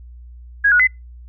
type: tone with pitch steps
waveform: sine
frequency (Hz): 1649 / 1458 / 2029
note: G#6 / F#6 / B6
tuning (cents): -13 / -26 / +46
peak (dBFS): -10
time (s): 0.64-0.874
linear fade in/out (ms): 10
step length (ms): 78
effects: noise-tail reverb RT60 0.2 s tail -26 dB re dry + added 60 Hz sine -36 dBFS peak until 1.28 s